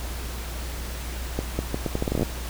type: accelerating click train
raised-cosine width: 2 ms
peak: -11 dBFS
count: 14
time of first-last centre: 1.39-2.23 s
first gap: 200 ms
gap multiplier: 0.77
effects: added 60 Hz sine -31 dBFS peak until 2.49 s + pink hiss -37 dBFS RMS until 2.49 s